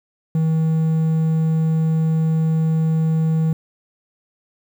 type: tone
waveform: triangle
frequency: 160 Hz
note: D#3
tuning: 49 cents sharp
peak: -13 dBFS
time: 0.35-3.53 s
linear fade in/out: 2 ms
effects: 8-bit